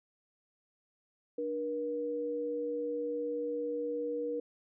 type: tone pair together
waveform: sine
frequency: 297.1 / 478.3 Hz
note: D4 / A#4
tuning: +20 / +44 cents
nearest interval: minor sixth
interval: 824 cents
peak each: -39 / -33 dBFS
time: 1.38-4.4 s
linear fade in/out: 5 ms
effects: none